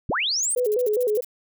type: linear sweep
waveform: sine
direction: up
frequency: 35.88 to 9120 Hz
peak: -21 dBFS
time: 0.09-0.55 s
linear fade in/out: 0 ms
type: noise bursts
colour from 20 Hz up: violet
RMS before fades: -36 dBFS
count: 12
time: 0.43-1.246 s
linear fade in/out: 0 ms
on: 24 ms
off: 48 ms
type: tone with vibrato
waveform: sine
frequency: 458.3 Hz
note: A#4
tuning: 29 cents flat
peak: -19 dBFS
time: 0.56-1.21 s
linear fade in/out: 10 ms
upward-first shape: square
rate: 4.9 Hz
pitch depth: 140 cents each way
effects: none